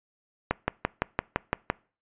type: click train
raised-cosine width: 0.5 ms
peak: -8 dBFS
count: 8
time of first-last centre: 0.51-1.7 s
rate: 5.88 Hz
effects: noise-tail reverb RT60 0.4 s tail -24 dB re dry + resampled to 8000 Hz